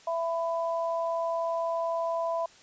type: tone pair together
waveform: sine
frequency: 666.1 / 998 Hz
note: E5 / B5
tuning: +18 / +18 cents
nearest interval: perfect fifth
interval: 700 cents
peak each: -28 / -32 dBFS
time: 0.07-2.46 s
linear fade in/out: 5 ms
effects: white hiss -55 dBFS RMS until 2.62 s + resampled to 16000 Hz